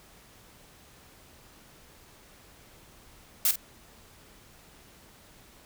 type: noise with echo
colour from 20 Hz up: blue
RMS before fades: -23 dBFS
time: 3.45-3.51 s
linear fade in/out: 2 ms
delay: 48 ms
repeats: 1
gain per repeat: -11 dB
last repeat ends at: 3.558 s
effects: pink hiss -55 dBFS RMS until 5.65 s